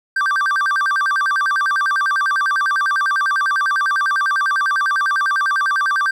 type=tone with vibrato; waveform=triangle; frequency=1352 Hz; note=E6; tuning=43 cents sharp; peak=-13 dBFS; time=0.16-6.11 s; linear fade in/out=5 ms; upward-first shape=square; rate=10 Hz; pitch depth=260 cents each way; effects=none